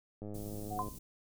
click train, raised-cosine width 2 ms, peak -31 dBFS, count 70, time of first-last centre 0.22-0.883 s, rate 104 Hz
pink band-stop noise, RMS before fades -48 dBFS, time 0.34-0.99 s, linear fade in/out 10 ms, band 270 to 8100 Hz, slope 12 dB/octave
sine tone, 734 Hz, F#5, 14 cents flat, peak -37 dBFS, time 0.7-0.83 s, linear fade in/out 20 ms
sine tone with exponential decay, 1031 Hz, C6, 26 cents flat, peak -30 dBFS, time 0.79-0.97 s, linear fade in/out 1 ms, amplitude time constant 39 ms
effects none

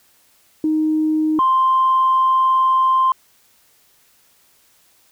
sine tone pair in turn, 311.1 / 1046.4 Hz, D#4 / C6, 0 / 0 cents, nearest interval octave + major sixth, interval 2100 cents, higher second, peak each -14 / -11 dBFS, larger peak second, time 0.64-1.39 / 1.39-3.12 s, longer second, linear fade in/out 2 ms, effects tanh soft clip ceiling -8 dBFS + white hiss -56 dBFS RMS until 5.11 s

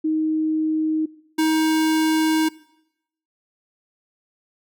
sine / square tone pair in turn, 313.3 / 315.8 Hz, D#4 / D#4, +12 / +26 cents, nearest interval unison, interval 14 cents, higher second, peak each -18 / -17 dBFS, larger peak second, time 0.04-1.06 / 1.38-2.49 s, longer second, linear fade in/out 10 ms, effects noise-tail reverb RT60 0.8 s tail -21 dB re dry

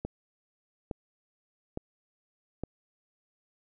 click train, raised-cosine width 2 ms, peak -20 dBFS, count 4, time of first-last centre 0.05-2.636 s, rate 1.16 Hz, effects none

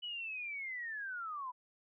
sine linear sweep, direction down, 2978 to 970 Hz, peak -39 dBFS, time 0.02-1.52 s, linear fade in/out 20 ms, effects none

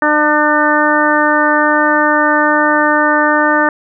harmonic tone, 300.2 Hz, D4, 38 cents sharp, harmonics 1 / 2 / 3 / 4 / 5 / 6, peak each -16 / -16 / -16 / -16 / -16 / -16 dBFS, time 0.02-3.69 s, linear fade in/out 2 ms, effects none

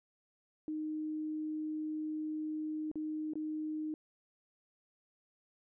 sine tone with dropouts, 309 Hz, D#4, 12 cents flat, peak -35 dBFS, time 0.68-3.94 s, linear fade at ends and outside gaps 1 ms, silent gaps 2.915-2.956 / 3.335-3.355 s, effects none

